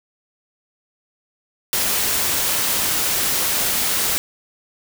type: noise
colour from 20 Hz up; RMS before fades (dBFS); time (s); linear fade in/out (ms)
white; -20; 1.73-4.18; 0
effects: none